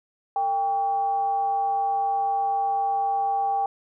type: tone with frequency modulation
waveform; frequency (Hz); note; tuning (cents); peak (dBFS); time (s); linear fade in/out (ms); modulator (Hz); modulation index
sine; 793; G5; +20; -21; 0.36-3.66; 2; 341; 0.27
effects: none

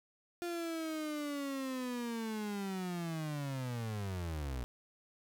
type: linear sweep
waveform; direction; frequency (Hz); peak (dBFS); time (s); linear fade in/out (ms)
35% pulse; down; 349.8 to 58.27; -35; 0.42-4.64; 0
effects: none

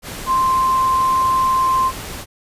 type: tone in noise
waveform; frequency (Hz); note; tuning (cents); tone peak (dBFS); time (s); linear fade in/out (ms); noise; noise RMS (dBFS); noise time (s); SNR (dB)
sine; 1046.5; C6; 0; -13; 0.26-1.92; 50; pink; -30; 0.02-2.26; +14
effects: resampled to 32000 Hz

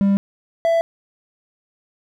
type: tone pair in turn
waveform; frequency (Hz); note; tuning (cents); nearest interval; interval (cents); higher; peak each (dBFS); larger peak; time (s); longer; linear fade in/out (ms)
triangle; 198.3 / 665.5; G3 / E5; +20 / +16; octave + major sixth; 2096; second; -11 / -12; first; 0.01-0.17 / 0.65-0.81; neither; 0
effects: none

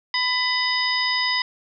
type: harmonic tone with a mistuned harmonic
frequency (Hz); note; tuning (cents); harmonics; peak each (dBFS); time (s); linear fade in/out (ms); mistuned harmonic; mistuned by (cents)
998; B5; +18; 1 / 2 / 3 / 4 / 5; -27 / -24 / -30 / -29 / -24; 0.14-1.42; 2; 4; -130
effects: none

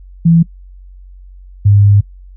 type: tone pair in turn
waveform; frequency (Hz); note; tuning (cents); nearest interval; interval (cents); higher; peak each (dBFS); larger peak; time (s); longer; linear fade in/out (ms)
sine; 166.6 / 101.53; E3 / G#2; +19 / -39; major sixth; 858; first; -4; neither; 0.25-0.43 / 1.65-2.01; second; 10
effects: noise-tail reverb RT60 0.1 s tail -23 dB re dry + added 46 Hz sine -33 dBFS peak until 2.36 s

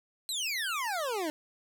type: exponential sweep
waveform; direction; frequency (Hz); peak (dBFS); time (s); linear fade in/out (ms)
25% pulse; down; 4186 to 293.7; -27; 0.29-1.3; 0
effects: none

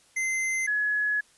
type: tone pair in turn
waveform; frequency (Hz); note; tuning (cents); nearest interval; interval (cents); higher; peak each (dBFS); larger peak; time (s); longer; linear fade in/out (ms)
square / sine; 2071 / 1691.6; C7 / G#6; -18 / +31; major third; 351; first; -26 / -23; second; 0.16-0.67 / 0.67-1.21; second; 10
effects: white hiss -60 dBFS RMS until 1.37 s + resampled to 24000 Hz

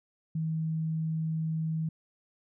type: tone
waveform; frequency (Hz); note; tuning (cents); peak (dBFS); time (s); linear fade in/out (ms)
sine; 159.8; D#3; +47; -28; 0.35-1.89; 5
effects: none

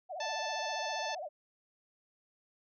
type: tone with vibrato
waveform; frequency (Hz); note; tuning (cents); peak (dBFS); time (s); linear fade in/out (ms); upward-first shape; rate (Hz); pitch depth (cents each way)
sine; 665; E5; +15; -38; 0.09-1.29; 20; sine; 15; 220
type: harmonic tone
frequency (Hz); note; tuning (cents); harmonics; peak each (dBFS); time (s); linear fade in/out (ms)
880; A5; 0; 1 / 2 / 3 / 4 / 5 / 6 / 7; -39 / -42 / -44 / -45 / -46 / -47 / -47; 0.2-1.15; 5
effects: none

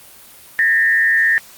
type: tone with frequency modulation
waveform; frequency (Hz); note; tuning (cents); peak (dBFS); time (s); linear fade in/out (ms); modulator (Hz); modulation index
sine; 1816; A#6; -46; -11; 0.59-1.38; 0; 115; 0.77
effects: white hiss -42 dBFS RMS until 1.57 s + Opus 32 kbps

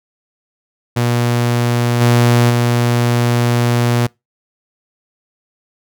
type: tone with level steps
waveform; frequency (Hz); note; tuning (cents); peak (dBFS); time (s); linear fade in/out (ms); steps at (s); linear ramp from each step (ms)
sawtooth; 120; B2; -49; -9 / -5 / -8; 0.96-4.07; 10; 2 / 2.49; 20
effects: noise-tail reverb RT60 0.2 s tail -24 dB re dry

